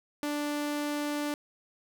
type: tone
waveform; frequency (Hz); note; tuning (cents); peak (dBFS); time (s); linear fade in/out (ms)
sawtooth; 293.7; D4; 0; -26; 0.23-1.34; 0
effects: none